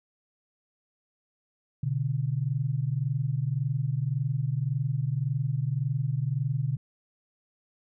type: tone pair together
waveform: sine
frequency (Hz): 123.47 / 145.27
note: B2 / D3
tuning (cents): 0 / -19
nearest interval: minor third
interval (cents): 281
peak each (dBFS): -28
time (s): 1.83-6.77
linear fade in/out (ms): 5
effects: none